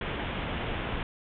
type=low-pass noise; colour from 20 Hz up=pink; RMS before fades=-33 dBFS; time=0.01-1.03 s; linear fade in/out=2 ms; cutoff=3500 Hz; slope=96 dB/octave; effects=none